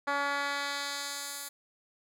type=tone with band-pass filter sweep; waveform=10% pulse; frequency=283.4 Hz; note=C#4; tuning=38 cents sharp; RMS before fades=-34 dBFS; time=0.07-1.49 s; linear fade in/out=10 ms; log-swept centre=1200 to 12000 Hz; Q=0.8; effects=none